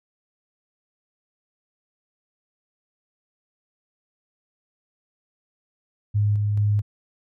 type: tone with tremolo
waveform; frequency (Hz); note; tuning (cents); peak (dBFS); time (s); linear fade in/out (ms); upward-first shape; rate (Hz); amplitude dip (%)
sine; 103.83; G#2; 0; -17; 6.14-6.82; 20; square; 2.3; 25
effects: none